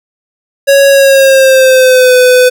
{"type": "tone with pitch glide", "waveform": "square", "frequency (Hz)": [554.4, 502.5], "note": ["C#5", "B4"], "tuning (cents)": [0, 30], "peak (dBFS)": -3, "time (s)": [0.67, 2.5], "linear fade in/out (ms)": 20, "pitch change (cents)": -170, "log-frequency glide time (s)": [0.89, 2.15], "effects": []}